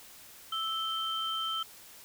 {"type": "tone pair together", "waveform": "sine", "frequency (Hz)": [1313, 3119], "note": ["E6", "G7"], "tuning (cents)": [-7, -9], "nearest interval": "octave + minor third", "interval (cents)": 1498, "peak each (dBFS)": [-34, -33], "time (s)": [0.52, 1.63], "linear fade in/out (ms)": 5, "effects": ["white hiss -52 dBFS RMS until 2.04 s"]}